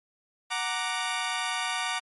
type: chord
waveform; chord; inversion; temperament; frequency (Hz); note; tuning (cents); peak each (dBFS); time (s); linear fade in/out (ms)
15% pulse; Gb augmented; none; equal; 740 / 932.3 / 1174.7; Gb5 / Bb5 / D6; 0 / 0 / 0; -26; 0.5-2; 20
effects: MP3 48 kbps